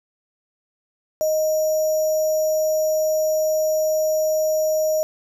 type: tone with sample-and-hold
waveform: sine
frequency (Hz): 622.3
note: D#5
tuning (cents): 0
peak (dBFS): -17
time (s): 1.21-5.03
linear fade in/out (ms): 0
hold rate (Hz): 6300
effects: none